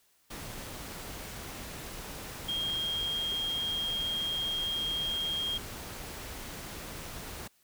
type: tone in noise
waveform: sine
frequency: 3231 Hz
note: G#7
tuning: 48 cents flat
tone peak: -30 dBFS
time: 2.48-5.58 s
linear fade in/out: 10 ms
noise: pink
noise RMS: -42 dBFS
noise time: 0.3-7.48 s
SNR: +9 dB
effects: white hiss -68 dBFS RMS until 7.63 s